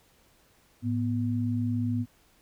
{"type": "tone pair together", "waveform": "sine", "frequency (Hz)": [107.71, 244.6], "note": ["A2", "B3"], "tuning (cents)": [-36, -16], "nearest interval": "octave + major second", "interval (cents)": 1420, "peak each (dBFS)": -28, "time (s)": [0.82, 2.06], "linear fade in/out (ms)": 50, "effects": ["pink hiss -63 dBFS RMS until 2.41 s"]}